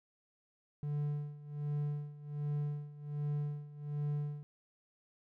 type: tone with tremolo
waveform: triangle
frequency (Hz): 146.83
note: D3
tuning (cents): 0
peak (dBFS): -30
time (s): 0.83-4.43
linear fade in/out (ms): 0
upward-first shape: sine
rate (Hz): 1.3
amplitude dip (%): 85
effects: none